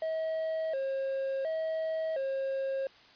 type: tone with vibrato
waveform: triangle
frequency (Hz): 587.3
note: D5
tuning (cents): 0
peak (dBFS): -28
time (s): 0.02-2.87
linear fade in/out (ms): 2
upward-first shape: square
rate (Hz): 0.7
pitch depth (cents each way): 150
effects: white hiss -57 dBFS RMS until 3.15 s + resampled to 11025 Hz